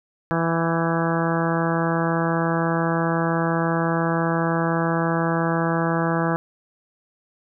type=harmonic tone with a mistuned harmonic; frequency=165.8 Hz; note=E3; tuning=10 cents sharp; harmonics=1 / 2 / 3 / 4 / 5 / 6 / 7 / 8 / 9 / 10; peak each=-23 / -26 / -28 / -29 / -30 / -31 / -31 / -32 / -33 / -33 dBFS; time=0.31-6.36 s; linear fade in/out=0 ms; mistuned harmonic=9; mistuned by=+28 cents; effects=none